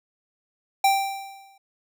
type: tone with exponential decay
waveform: square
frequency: 784 Hz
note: G5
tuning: in tune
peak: -15 dBFS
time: 0.84-1.58 s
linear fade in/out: 5 ms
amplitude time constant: 160 ms
effects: none